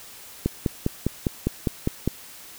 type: click train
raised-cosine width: 3 ms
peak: -8 dBFS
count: 9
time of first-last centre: 0.46-2.076 s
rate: 4.95 Hz
effects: white hiss -44 dBFS RMS until 2.58 s